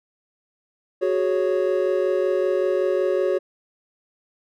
triangle chord, F# suspended second, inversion none, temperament equal, 370 / 415.3 / 554.4 Hz, F#4 / G#4 / C#5, 0 / 0 / 0 cents, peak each -20 / -23 / -21 dBFS, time 1.01-3.39 s, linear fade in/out 20 ms, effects none

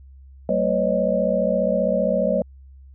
sine tone cluster, 191.4 / 227.7 / 505 / 560 / 620 Hz, G3 / A#3 / B4 / C#5 / D#5, -41 / -40 / +39 / +18 / -6 cents, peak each -25 / -27 / -25 / -22 / -23 dBFS, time 0.49-2.42 s, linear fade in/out 2 ms, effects added 67 Hz sine -42 dBFS peak until 2.94 s

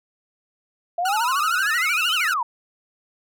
sine exponential two-way sweep, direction up then down, 674 to 3136 to 900 Hz, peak -20 dBFS, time 0.98-2.43 s, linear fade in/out 5 ms, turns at 2.14 s
sawtooth tone with vibrato, 1361 Hz, F6, 45 cents flat, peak -20 dBFS, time 1.05-2.34 s, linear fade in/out 5 ms, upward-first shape sine, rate 13 Hz, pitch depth 150 cents each way
effects none

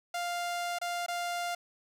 sawtooth tone with dropouts, 699 Hz, F5, 1 cent sharp, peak -28 dBFS, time 0.14-1.55 s, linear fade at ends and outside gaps 5 ms, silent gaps 0.787-0.814 / 1.063-1.082 s, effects low-pass 11000 Hz 12 dB/octave + 9-bit

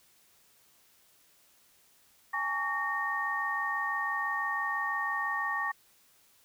sine tone cluster, 813 / 879 / 1129 / 1843 Hz, G#5 / A5 / C#6 / A#6, -37 / -2 / +31 / -20 cents, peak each -39 / -40 / -33 / -32 dBFS, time 2.33-5.72 s, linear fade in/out 10 ms, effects white hiss -64 dBFS RMS until 6.44 s

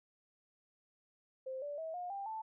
sine tone with pitch steps, 523.3 / 580.6 / 644.3 / 714.8 / 793.2 / 880.1 Hz, C5 / D5 / E5 / F5 / G5 / A5, 0 / -20 / -40 / +40 / +20 / 0 cents, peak -39 dBFS, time 1.46-2.42 s, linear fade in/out 10 ms, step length 160 ms, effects none

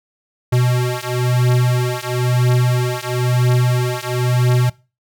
square beating tone pair, 123.47 / 124.47 Hz, B2 / B2, 0 / +14 cents, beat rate 1 Hz, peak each -18 dBFS, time 0.52-4.7 s, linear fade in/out 10 ms, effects noise-tail reverb RT60 0.3 s tail -21 dB re dry

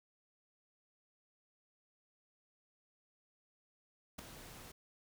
pink noise with ADSR envelope, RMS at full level -43 dBFS, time 4.18-4.72 s, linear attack 12 ms, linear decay 3 ms, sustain -10 dB, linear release 9 ms, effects none

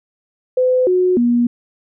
sine tone with pitch steps, 508 / 365.2 / 239.8 Hz, B4 / F#4 / A#3, +49 / -23 / +49 cents, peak -11 dBFS, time 0.57-1.47 s, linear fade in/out 5 ms, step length 300 ms, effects none

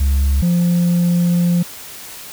sine tone pair in turn, 69.1 / 174.12 Hz, C#2 / F3, -5 / -5 cents, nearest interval octave + major third, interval 1600 cents, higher second, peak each -9 dBFS, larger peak neither, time 0-0.42 / 0.42-1.63 s, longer second, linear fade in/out 10 ms, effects tanh soft clip ceiling -11 dBFS + white hiss -34 dBFS RMS until 2.32 s

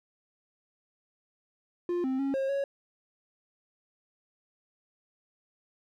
triangle tone with pitch steps, 351 / 262.1 / 274.2 / 538 / 555 Hz, F4 / C4 / C#4 / C5 / C#5, +9 / +3 / -19 / +48 / +2 cents, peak -25 dBFS, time 1.89-2.64 s, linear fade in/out 2 ms, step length 150 ms, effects none

